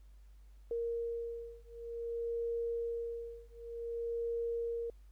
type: beating tone pair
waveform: sine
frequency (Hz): 466.2 / 466.74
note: A#4 / A#4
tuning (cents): 0 / +2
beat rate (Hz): 0.54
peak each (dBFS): -39 / -39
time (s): 0.71-4.9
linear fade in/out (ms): 2
effects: added 50 Hz sine -54 dBFS peak until 5.11 s + pink hiss -75 dBFS RMS until 5.11 s